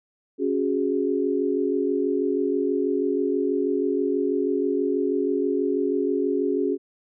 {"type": "chord", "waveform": "sine", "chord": "C# suspended fourth", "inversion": "none", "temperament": "just", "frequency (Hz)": [277.2, 369.6, 415.8], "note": ["C#4", "F#4", "G#4"], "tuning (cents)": [0, -2, 2], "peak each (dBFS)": -25, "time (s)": [0.38, 6.78], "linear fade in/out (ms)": 50, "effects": []}